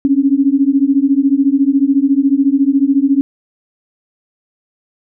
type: beating tone pair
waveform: sine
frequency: 269.1 / 283.1 Hz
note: C4 / C#4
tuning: +49 / +37 cents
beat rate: 14 Hz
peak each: -12 dBFS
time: 0.05-3.21 s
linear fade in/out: 0 ms
effects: none